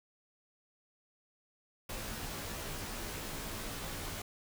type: noise with comb filter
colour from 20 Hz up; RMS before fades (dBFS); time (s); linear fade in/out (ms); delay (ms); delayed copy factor
pink; -41; 1.89-4.22; 5; 16; -0.9
effects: none